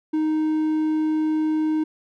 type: tone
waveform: triangle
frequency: 311.1 Hz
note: D#4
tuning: in tune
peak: -17 dBFS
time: 0.13-1.84 s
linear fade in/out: 10 ms
effects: none